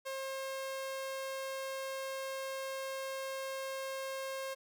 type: tone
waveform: sawtooth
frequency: 535 Hz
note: C5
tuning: 38 cents sharp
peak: -34 dBFS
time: 0.05-4.55 s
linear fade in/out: 20 ms
effects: none